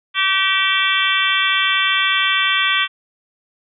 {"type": "harmonic tone with a mistuned harmonic", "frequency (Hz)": 385.1, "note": "G4", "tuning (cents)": -31, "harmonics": [3, 4, 5, 6, 7, 8, 9], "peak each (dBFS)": [-22, -22, -22, -22, -22, -22, -22], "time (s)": [0.14, 2.88], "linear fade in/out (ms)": 50, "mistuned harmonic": 8, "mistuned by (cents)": 38, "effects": []}